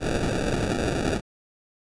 white noise with sample-and-hold, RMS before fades -25 dBFS, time 0-1.21 s, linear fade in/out 50 ms, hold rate 1050 Hz, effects resampled to 22050 Hz

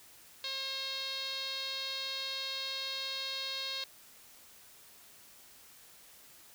5% pulse tone with low-pass filter, 537 Hz, C5, 45 cents sharp, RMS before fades -38 dBFS, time 0.44-3.84 s, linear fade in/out 2 ms, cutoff 4100 Hz, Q 5.3, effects white hiss -57 dBFS RMS until 6.54 s

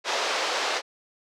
pink band-pass noise, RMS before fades -27 dBFS, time 0.04-0.82 s, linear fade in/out 50 ms, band 460 to 6000 Hz, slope 24 dB/octave, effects none

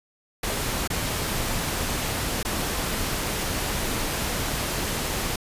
pink noise with dropouts, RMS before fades -27 dBFS, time 0.43-5.36 s, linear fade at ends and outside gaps 5 ms, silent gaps 0.876-0.901 / 2.43-2.449 s, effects resampled to 32000 Hz

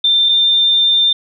sine tone pair in turn, 3578 / 3595 Hz, A7 / A7, +28 / +36 cents, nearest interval unison, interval 8 cents, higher second, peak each -9 dBFS, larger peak neither, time 0.04-0.29 / 0.29-1.13 s, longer second, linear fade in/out 5 ms, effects none

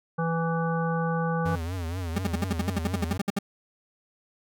harmonic tone, 165.4 Hz, E3, 6 cents sharp, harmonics 1 / 3 / 5 / 7 / 9, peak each -26 / -31 / -33 / -34 / -36 dBFS, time 0.18-1.56 s, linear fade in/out 10 ms
square tone with vibrato, 87.31 Hz, F2, in tune, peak -30 dBFS, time 1.45-3.18 s, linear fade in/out 10 ms, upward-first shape triangle, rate 4.2 Hz, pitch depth 160 cents each way
40% pulse tone bursts, 199.9 Hz, G3, 34 cents sharp, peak -22 dBFS, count 15, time 2.16-3.389 s, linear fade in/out 5 ms, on 25 ms, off 61 ms
effects none

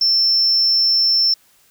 sine tone, 5360 Hz, E8, 28 cents sharp, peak -11 dBFS, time 0.01-1.34 s, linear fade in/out 5 ms, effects tanh soft clip ceiling -9 dBFS + white hiss -55 dBFS RMS until 1.7 s

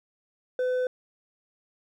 sine tone with hard clipping, 505 Hz, B4, 39 cents sharp, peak -25 dBFS, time 0.59-0.87 s, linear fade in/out 2 ms, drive 4 dB, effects none

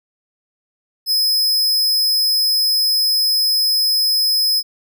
45% pulse tone, 5100 Hz, D#8, 42 cents sharp, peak -14 dBFS, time 1.06-4.63 s, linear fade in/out 50 ms, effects none

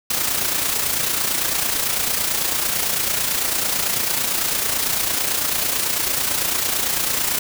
white noise with amplitude modulation, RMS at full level -19 dBFS, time 0.1-7.39 s, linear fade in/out 5 ms, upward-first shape sine, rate 29 Hz, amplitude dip 50%, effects none

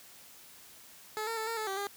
15% pulse tone with pitch steps, 430.9 / 455.1 / 440.5 / 457.6 / 434 / 387.7 / 402.9 Hz, A4 / A#4 / A4 / A#4 / A4 / G4 / G4, -36 / -42 / +2 / -32 / -24 / -19 / +48 cents, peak -27 dBFS, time 1.17-1.87 s, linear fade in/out 0 ms, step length 100 ms, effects white hiss -54 dBFS RMS until 1.96 s + high-pass 60 Hz 12 dB/octave

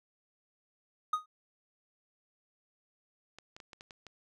triangle tone with exponential decay, 1244.5 Hz, D#6, in tune, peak -22 dBFS, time 1.13-1.26 s, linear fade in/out 5 ms, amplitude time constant 27 ms
clicks, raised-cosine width 0.2 ms, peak -31 dBFS, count 7, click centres 3.386 / 3.565 / 3.602 / 3.732 / 3.809 / 3.908 / 4.067 s
effects none

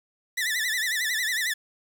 sawtooth tone with vibrato, 1864.7 Hz, A#6, in tune, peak -21 dBFS, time 0.37-1.54 s, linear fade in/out 10 ms, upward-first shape sine, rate 11 Hz, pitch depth 140 cents each way, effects 8-bit

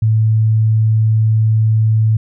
sine tone, 110 Hz, A2, in tune, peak -9 dBFS, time 0.02-2.17 s, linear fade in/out 5 ms, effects none

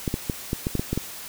clicks, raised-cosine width 3 ms, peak -11 dBFS, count 9, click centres 0.078 / 0.141 / 0.298 / 0.531 / 0.669 / 0.753 / 0.795 / 0.93 / 0.976 s, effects white hiss -38 dBFS RMS until 1.28 s

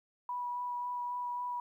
sine tone with vibrato, 978 Hz, B5, 17 cents flat, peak -34 dBFS, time 0.29-1.6 s, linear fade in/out 2 ms, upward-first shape sine, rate 3.7 Hz, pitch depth 11 cents each way, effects 12-bit

